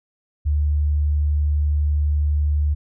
sine tone, 74 Hz, D2, 14 cents sharp, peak -16 dBFS, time 0.45-2.75 s, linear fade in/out 20 ms, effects none

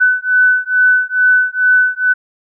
sine beating tone pair, 1500 / 1502.3 Hz, F#6 / F#6, +23 / +26 cents, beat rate 2.3 Hz, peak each -12 dBFS, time 0-2.14 s, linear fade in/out 20 ms, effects none

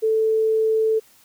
sine tone, 440.6 Hz, A4, 2 cents sharp, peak -16 dBFS, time 0.02-1 s, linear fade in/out 20 ms, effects white hiss -54 dBFS RMS until 1.24 s

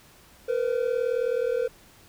triangle tone pair together, 466.2 / 505.4 Hz, A#4 / B4, 0 / +40 cents, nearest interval minor second, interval 140 cents, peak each -24 dBFS, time 0.48-1.68 s, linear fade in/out 10 ms, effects pink hiss -54 dBFS RMS until 2.08 s

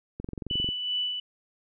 click train, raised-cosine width 3 ms, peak -22 dBFS, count 12, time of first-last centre 0.2-0.689 s, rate 22.5 Hz
sine tone with tremolo, 2974 Hz, F#7, 8 cents sharp, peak -25 dBFS, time 0.5-1.2 s, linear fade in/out 5 ms, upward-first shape sine, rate 2.6 Hz, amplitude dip 45%
effects none

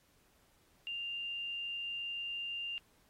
sine tone with frequency modulation, 2794 Hz, F7, in tune, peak -37 dBFS, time 0.87-2.78 s, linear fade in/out 0 ms, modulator 67.3 Hz, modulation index 0.35, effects pink hiss -70 dBFS RMS until 3.09 s + AAC 48 kbps

